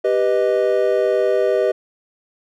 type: chord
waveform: triangle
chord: G augmented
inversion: none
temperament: equal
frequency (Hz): 392 / 493.9 / 622.3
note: G4 / B4 / D#5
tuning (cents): 0 / 0 / 0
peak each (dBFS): -17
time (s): 0.04-1.72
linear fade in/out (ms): 10
effects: none